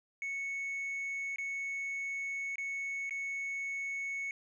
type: tone with dropouts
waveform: sine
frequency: 2211 Hz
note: C#7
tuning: 5 cents flat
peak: -32 dBFS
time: 0.22-4.31 s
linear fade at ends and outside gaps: 1 ms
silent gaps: 1.36-1.384 / 2.557-2.582 / 3.095-3.108 s
effects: tanh soft clip ceiling -34 dBFS